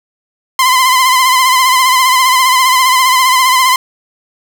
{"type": "tone with vibrato", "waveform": "sawtooth", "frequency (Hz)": 1028, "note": "C6", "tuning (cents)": -31, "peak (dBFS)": -3, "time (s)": [0.59, 3.76], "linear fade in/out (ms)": 2, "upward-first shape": "sine", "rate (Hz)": 15, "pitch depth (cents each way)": 52, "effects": []}